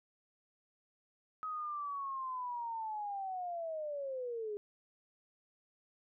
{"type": "linear sweep", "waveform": "sine", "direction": "down", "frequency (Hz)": [1271, 406.1], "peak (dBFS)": -37, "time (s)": [1.43, 4.57], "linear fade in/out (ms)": 0, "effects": []}